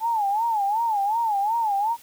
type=tone with vibrato; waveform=sine; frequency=860 Hz; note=A5; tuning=40 cents flat; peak=-20 dBFS; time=0-1.97 s; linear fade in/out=50 ms; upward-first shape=sine; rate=2.7 Hz; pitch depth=150 cents each way; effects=white hiss -50 dBFS RMS until 2.02 s